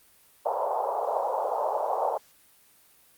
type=band-pass noise; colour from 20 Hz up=white; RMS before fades=-28 dBFS; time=0.45-2.18 s; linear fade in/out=10 ms; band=480 to 960 Hz; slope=48 dB/octave; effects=white hiss -59 dBFS RMS until 3.17 s + Opus 32 kbps